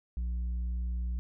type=tone with tanh clipping; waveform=sine; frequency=59.9 Hz; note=A#1; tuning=48 cents sharp; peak=-31 dBFS; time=0.17-1.19 s; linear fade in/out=0 ms; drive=4 dB; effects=none